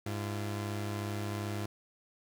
sawtooth tone pair together, 102.6 / 341.1 Hz, G#2 / F4, -21 / -41 cents, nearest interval octave + major sixth, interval 2080 cents, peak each -31 / -37 dBFS, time 0.06-1.66 s, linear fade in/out 5 ms, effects none

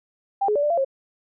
sine tone with pitch steps, 792 / 420.7 / 577 / 592 / 681 / 540 Hz, G5 / G#4 / D5 / D5 / F5 / C#5, +18 / +22 / -31 / +14 / -44 / -45 cents, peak -18 dBFS, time 0.41-0.848 s, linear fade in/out 10 ms, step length 73 ms, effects none

